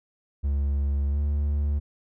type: tone with pitch glide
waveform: triangle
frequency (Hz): 70.3 to 72.74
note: C#2 to D2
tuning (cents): +25 to -16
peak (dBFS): -20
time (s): 0.43-1.8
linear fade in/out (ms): 20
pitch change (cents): +59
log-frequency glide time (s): 1.1-1.18
effects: none